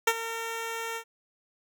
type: tone with ADSR envelope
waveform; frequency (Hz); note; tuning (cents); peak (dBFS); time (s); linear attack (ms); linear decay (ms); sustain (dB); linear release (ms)
10% pulse; 456.1; A#4; -38; -10; 0.07-1.04; 6; 51; -14; 77
effects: none